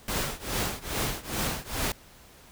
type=noise with tremolo; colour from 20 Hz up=pink; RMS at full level=-27 dBFS; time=0.08-1.92 s; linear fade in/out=2 ms; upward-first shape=triangle; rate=2.4 Hz; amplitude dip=95%; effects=pink hiss -53 dBFS RMS until 2.51 s